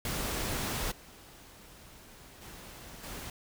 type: noise with level steps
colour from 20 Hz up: pink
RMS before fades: -34 / -53 / -48 / -42 dBFS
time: 0.05-3.3 s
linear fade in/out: 2 ms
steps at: 0.91 / 2.41 / 3.03 s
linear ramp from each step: 10 ms
effects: none